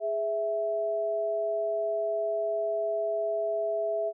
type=tone pair together; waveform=sine; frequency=415.3 / 658.2 Hz; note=G#4 / E5; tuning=0 / -3 cents; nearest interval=minor sixth; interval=797 cents; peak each=-33 / -27 dBFS; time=0-4.13 s; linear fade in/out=50 ms; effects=none